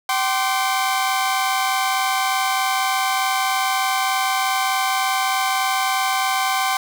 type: chord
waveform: sawtooth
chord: G suspended fourth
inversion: none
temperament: equal with one note detuned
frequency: 768.7 / 1046.5 / 1174.7 Hz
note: G5 / C6 / D6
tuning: -34 / 0 / 0 cents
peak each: -17 / -19 / -23 dBFS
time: 0.09-6.77 s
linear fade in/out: 2 ms
effects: none